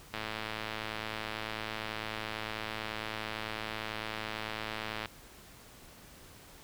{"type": "click train", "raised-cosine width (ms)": 0.3, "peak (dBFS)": -20, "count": 537, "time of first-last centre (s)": [0.14, 5.057], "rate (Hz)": 109, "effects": ["pink hiss -54 dBFS RMS until 6.63 s"]}